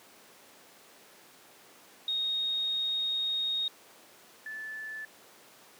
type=tone pair in turn; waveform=sine; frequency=3729 / 1745.7 Hz; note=A#7 / A6; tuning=0 / -14 cents; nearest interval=octave + minor second; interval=1314 cents; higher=first; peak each=-28 / -37 dBFS; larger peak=first; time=2.08-3.68 / 4.46-5.05 s; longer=first; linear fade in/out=2 ms; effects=pink hiss -55 dBFS RMS until 5.79 s + high-pass 300 Hz 12 dB/octave